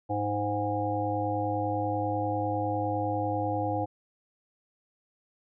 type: harmonic tone with a mistuned harmonic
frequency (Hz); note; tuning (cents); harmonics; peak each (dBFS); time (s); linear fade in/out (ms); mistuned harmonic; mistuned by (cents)
103.83; G#2; 0; 1 / 3 / 5 / 7 / 8; -33 / -33 / -33 / -33 / -33; 0.09-3.86; 20; 8; -29
effects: none